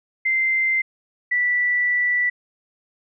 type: tone pair in turn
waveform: sine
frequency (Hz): 2082 / 1965.1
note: C7 / B6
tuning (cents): -9 / -9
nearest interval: minor second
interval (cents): 100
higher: first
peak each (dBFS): -17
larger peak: neither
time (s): 0.25-0.82 / 1.31-2.3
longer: second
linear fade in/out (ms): 10
effects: none